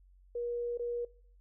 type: tone with dropouts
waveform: sine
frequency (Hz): 478.1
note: A#4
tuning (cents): +44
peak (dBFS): -33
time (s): 0.35-1.05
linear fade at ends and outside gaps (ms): 5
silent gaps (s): 0.775-0.794
effects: noise-tail reverb RT60 0.5 s tail -21 dB re dry + added 46 Hz sine -58 dBFS peak until 1.4 s